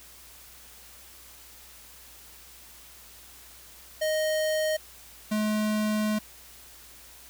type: tone pair in turn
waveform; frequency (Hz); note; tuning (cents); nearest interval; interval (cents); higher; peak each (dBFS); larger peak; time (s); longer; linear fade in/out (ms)
square; 622.3 / 213.3; D#5 / G#3; 0 / +46; octave + perfect fifth; 1854; first; -25; neither; 4.01-4.77 / 5.31-6.19; second; 10
effects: added 60 Hz sine -58 dBFS peak until 7.29 s + white hiss -50 dBFS RMS until 7.29 s